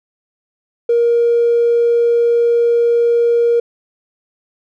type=tone with tanh clipping; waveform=triangle; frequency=470.8 Hz; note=A#4; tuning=17 cents sharp; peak=-9 dBFS; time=0.89-3.6 s; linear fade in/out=5 ms; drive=1 dB; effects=none